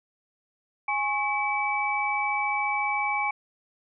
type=tone cluster; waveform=sine; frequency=827 / 1092 / 2297 Hz; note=G#5 / C#6 / D7; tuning=-8 / -26 / -39 cents; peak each=-28 / -31 / -27 dBFS; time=0.88-3.31 s; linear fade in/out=5 ms; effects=none